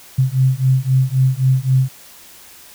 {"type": "beating tone pair", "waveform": "sine", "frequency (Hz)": [129.2, 133], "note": ["C3", "C3"], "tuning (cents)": [-21, 29], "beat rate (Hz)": 3.8, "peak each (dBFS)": -15, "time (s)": [0.18, 1.89], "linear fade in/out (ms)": 10, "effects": ["white hiss -42 dBFS RMS until 2.74 s"]}